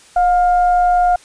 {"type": "tone with frequency modulation", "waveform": "sine", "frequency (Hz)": 715, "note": "F5", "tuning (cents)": 41, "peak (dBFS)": -10, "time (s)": [0.16, 1.16], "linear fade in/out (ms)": 5, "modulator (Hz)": 689, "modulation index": 0.32, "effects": ["white hiss -45 dBFS RMS until 1.24 s", "resampled to 22050 Hz"]}